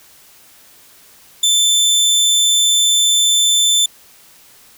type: tone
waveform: 25% pulse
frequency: 3535 Hz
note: A7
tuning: 7 cents sharp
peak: -7 dBFS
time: 1.43-3.86 s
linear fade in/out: 5 ms
effects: white hiss -46 dBFS RMS until 4.77 s